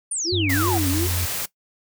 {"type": "exponential sweep", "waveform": "sine", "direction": "down", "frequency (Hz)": [9700, 695], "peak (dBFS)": -23, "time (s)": [0.11, 0.78], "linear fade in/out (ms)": 5}
{"type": "tone with vibrato", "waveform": "sine", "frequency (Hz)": 316.8, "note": "D#4", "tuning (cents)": 31, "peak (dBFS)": -22, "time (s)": [0.24, 1.09], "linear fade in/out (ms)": 50, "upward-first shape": "triangle", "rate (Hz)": 2.7, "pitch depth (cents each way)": 280}
{"type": "tone with pitch glide", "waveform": "triangle", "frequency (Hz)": [96.2, 87.71], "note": ["G2", "F2"], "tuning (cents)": [-32, 8], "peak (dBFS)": -21, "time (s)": [0.32, 1.26], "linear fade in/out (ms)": 10, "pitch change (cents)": -160, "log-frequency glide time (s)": [0.58, 1.03]}
{"type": "noise", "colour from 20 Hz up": "white", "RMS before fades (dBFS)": -27, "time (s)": [0.49, 1.46], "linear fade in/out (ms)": 10}
{"effects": ["noise-tail reverb RT60 0.1 s tail -18 dB re dry"]}